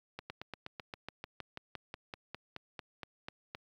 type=slowing click train; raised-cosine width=0.3 ms; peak=-25 dBFS; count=20; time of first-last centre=0.19-3.549 s; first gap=110 ms; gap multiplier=1.05; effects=high-pass 60 Hz 12 dB/octave + 11-bit